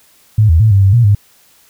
sine tone with pitch steps, 107.7 / 80.9 / 109.9 / 98.5 / 97 / 119.1 / 102.2 Hz, A2 / E2 / A2 / G2 / G2 / A#2 / G#2, -37 / -32 / -2 / +9 / -18 / +38 / -27 cents, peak -5 dBFS, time 0.38-1.15 s, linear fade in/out 5 ms, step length 110 ms, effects white hiss -49 dBFS RMS until 1.69 s

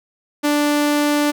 sawtooth tone, 293.7 Hz, D4, in tune, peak -11 dBFS, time 0.43-1.32 s, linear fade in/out 20 ms, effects none

